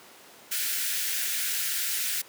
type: high-pass noise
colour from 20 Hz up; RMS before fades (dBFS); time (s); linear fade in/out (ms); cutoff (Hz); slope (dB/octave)
white; -29; 0.51-2.22; 10; 1400; 96
effects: pink hiss -50 dBFS RMS until 2.28 s + high-pass 300 Hz 12 dB/octave